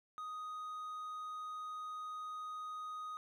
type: tone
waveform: triangle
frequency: 1247 Hz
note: D#6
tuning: 3 cents sharp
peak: -40 dBFS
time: 0.18-3.17 s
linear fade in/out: 0 ms
effects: none